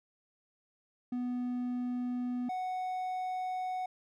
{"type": "tone pair in turn", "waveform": "triangle", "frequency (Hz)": [246.9, 739.9], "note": ["B3", "F#5"], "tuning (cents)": [0, 0], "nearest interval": "octave + perfect fifth", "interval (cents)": 1900, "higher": "second", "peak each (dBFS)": [-30, -31], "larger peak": "first", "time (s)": [[1.12, 2.49], [2.49, 3.86]], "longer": "neither", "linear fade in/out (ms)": 5, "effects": []}